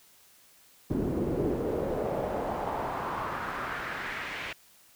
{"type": "noise with band-pass filter sweep", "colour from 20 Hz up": "brown", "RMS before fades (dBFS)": -32, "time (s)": [0.9, 4.53], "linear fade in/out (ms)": 5, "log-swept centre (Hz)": [280, 2400], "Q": 2.2, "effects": ["white hiss -59 dBFS RMS until 4.95 s"]}